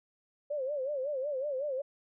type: tone with vibrato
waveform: sine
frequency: 554.4 Hz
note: C#5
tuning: in tune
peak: -31 dBFS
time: 0.5-1.82 s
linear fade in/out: 10 ms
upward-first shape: sine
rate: 5.4 Hz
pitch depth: 140 cents each way
effects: none